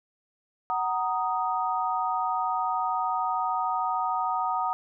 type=chord; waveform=sine; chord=D# minor; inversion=first; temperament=just; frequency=746.7 / 933.4 / 1244.5 Hz; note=F#5 / A#5 / D#6; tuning=+16 / +2 / 0 cents; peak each=-29 dBFS; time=0.7-4.73 s; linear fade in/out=0 ms; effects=none